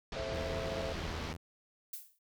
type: low-pass noise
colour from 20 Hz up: pink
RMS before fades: -41 dBFS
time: 0.12-1.33 s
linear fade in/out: 2 ms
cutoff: 5100 Hz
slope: 24 dB/octave
type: chord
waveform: triangle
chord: A minor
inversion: none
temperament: equal with one note detuned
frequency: 440 / 533.3 / 659.3 Hz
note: A4 / C5 / E5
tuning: 0 / +33 / 0 cents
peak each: -43 / -39 / -39 dBFS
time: 0.16-0.93 s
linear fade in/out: 5 ms
type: tone with vibrato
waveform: sawtooth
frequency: 80.7 Hz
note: E2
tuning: 36 cents flat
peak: -37 dBFS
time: 0.33-1.37 s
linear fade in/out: 10 ms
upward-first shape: sine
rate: 13 Hz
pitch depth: 77 cents each way
type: noise with exponential decay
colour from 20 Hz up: violet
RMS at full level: -39 dBFS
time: 1.93-2.19 s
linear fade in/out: 5 ms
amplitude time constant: 55 ms
effects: none